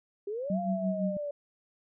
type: exponential two-way sweep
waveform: sine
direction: up then down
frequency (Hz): 392 to 698.5 to 573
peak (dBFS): -32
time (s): 0.27-1.31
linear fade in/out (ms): 5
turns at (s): 0.59
type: tone with tremolo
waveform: sine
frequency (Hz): 189.7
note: F#3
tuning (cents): +43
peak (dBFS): -26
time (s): 0.5-1.17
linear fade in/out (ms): 2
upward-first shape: sine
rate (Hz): 5.9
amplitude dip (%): 70
effects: none